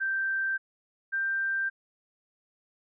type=tone pair in turn; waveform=sine; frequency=1566 / 1575.1 Hz; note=G6 / G6; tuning=-2 / +8 cents; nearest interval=unison; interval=10 cents; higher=second; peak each=-26 dBFS; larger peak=neither; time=0-0.58 / 1.12-1.7 s; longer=neither; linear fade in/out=20 ms; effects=none